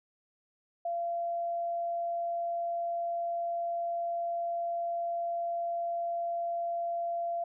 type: tone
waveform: sine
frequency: 685 Hz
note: F5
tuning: 34 cents flat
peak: -30 dBFS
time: 0.85-7.44 s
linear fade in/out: 5 ms
effects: none